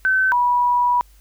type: tone pair in turn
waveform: sine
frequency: 1530 / 974.8 Hz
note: G6 / B5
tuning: -42 / -23 cents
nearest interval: minor sixth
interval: 781 cents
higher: first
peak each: -14 dBFS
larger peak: neither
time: 0.05-0.32 / 0.32-1.01 s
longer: second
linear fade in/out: 0 ms
effects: added 50 Hz sine -47 dBFS peak until 1.2 s + white hiss -57 dBFS RMS until 1.2 s